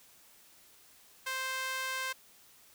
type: tone with high-pass filter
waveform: sawtooth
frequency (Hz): 523.3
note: C5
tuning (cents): 0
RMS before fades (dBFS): -36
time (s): 1.26-2.13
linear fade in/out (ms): 10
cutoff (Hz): 1400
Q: 1.4
effects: white hiss -60 dBFS RMS until 2.74 s